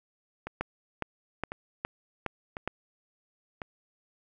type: two click trains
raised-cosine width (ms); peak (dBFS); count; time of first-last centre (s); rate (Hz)
0.5; -15 / -21; 6 / 4; 0.61-2.676 / 0.47-3.618; 2.42 / 0.953
effects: none